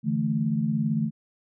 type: chord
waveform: sine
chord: D suspended second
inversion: none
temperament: equal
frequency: 146.83 / 164.81 / 220 Hz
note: D3 / E3 / A3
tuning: 0 / 0 / 0 cents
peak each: -28 / -28 / -25 dBFS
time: 0.03-1.11 s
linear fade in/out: 50 ms
effects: none

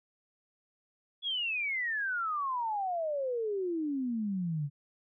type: exponential sweep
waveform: sine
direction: down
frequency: 3422 to 138.59 Hz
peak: -30 dBFS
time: 1.22-4.7 s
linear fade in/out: 50 ms
effects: none

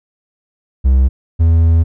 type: tone pair in turn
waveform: triangle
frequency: 65.41 / 82.41 Hz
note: C2 / E2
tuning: 0 / 0 cents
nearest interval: major third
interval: 400 cents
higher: second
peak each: -5 dBFS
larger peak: neither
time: 0.84-1.09 / 1.39-1.84 s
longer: second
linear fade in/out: 20 ms
effects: none

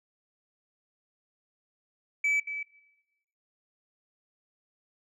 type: tone with echo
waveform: sine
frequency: 2300 Hz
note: D7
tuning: 37 cents flat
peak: -21 dBFS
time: 2.24-2.4 s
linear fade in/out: 5 ms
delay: 230 ms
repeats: 1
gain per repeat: -11 dB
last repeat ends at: 2.63 s
effects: noise-tail reverb RT60 1.0 s tail -20 dB re dry + tanh soft clip ceiling -22 dBFS

